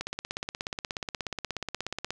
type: click train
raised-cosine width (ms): 0.2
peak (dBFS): -15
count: 36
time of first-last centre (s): 0.01-2.106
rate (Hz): 16.7
effects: none